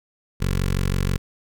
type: tone with notch filter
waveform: 15% pulse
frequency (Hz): 46.25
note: F#1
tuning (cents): 0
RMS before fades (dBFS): -22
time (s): 0.4-1.18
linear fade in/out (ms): 20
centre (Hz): 710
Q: 1.1
effects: none